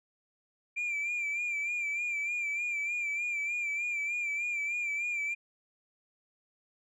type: tone with vibrato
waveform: sine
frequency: 2369 Hz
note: D7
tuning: 14 cents sharp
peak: -28 dBFS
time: 0.76-5.35 s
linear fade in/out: 20 ms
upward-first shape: sine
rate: 3.3 Hz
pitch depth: 53 cents each way
effects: tanh soft clip ceiling -29 dBFS